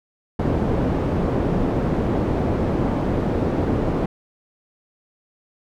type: low-pass noise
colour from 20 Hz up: white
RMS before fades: -21 dBFS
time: 0.39-4.06 s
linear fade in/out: 5 ms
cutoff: 390 Hz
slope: 12 dB/octave
effects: none